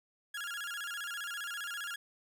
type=tone with vibrato; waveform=30% pulse; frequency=1525 Hz; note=G6; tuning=48 cents flat; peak=-35 dBFS; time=0.34-1.96 s; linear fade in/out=5 ms; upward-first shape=square; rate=15 Hz; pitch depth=150 cents each way; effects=12-bit